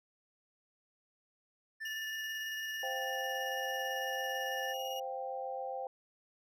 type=tone with vibrato; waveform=triangle; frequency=1765 Hz; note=A6; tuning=5 cents sharp; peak=-37 dBFS; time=1.8-4.74 s; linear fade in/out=20 ms; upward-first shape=triangle; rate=6.3 Hz; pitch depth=13 cents each way
type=tone with tremolo; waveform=35% pulse; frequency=2869 Hz; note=F7; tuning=46 cents sharp; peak=-39 dBFS; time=1.85-5 s; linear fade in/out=5 ms; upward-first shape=square; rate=18 Hz; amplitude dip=30%
type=chord; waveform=sine; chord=C suspended fourth; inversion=none; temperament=just; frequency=523.3 / 697.7 / 784.9 Hz; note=C5 / F5 / G5; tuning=0 / -2 / +2 cents; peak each=-40 / -45 / -40 dBFS; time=2.83-5.87 s; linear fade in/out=2 ms
effects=none